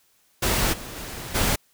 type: noise with level steps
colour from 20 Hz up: pink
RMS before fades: -22 / -37 / -35 / -22 dBFS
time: 0.42-1.56 s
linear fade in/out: 10 ms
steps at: 0.72 / 0.95 / 1.34 s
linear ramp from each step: 20 ms
effects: white hiss -63 dBFS RMS until 1.73 s